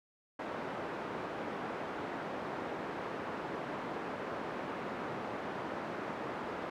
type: band-pass noise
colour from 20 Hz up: pink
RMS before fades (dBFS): -40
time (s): 0.39-6.7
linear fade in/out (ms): 5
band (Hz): 260 to 1400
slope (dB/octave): 12
effects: none